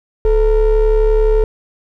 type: ring-modulated tone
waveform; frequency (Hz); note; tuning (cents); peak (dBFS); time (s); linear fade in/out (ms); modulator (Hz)
triangle; 234.8; A#3; +13; -4; 0.25-1.44; 2; 199
effects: none